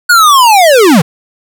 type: linear sweep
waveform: square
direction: down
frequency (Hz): 1474 to 138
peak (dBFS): -3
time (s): 0.09-1.02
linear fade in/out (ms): 10
effects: none